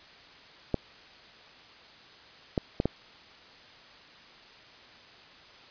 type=clicks; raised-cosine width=2 ms; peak=-12 dBFS; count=4; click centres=0.743 / 2.578 / 2.801 / 2.856 s; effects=white hiss -52 dBFS RMS until 5.7 s + resampled to 11025 Hz